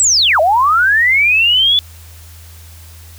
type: linear two-way sweep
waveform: sine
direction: down then up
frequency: 8090 to 595 to 3478 Hz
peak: -8 dBFS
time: 0-1.79 s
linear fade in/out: 0 ms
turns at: 0.4 s
effects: added 82 Hz sine -35 dBFS peak until 3.18 s + white hiss -42 dBFS RMS until 3.18 s